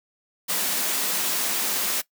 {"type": "high-pass noise", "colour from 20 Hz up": "white", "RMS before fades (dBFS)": -25, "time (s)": [0.48, 2.02], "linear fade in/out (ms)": 20, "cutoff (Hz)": 160, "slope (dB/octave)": 96, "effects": ["noise-tail reverb RT60 0.1 s tail -19 dB re dry"]}